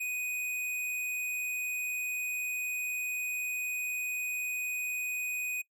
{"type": "tone", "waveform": "square", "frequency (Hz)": 2491, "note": "D#7", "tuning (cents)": 1, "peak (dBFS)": -33, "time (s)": [0, 5.62], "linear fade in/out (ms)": 10, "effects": ["noise-tail reverb RT60 0.1 s tail -21 dB re dry"]}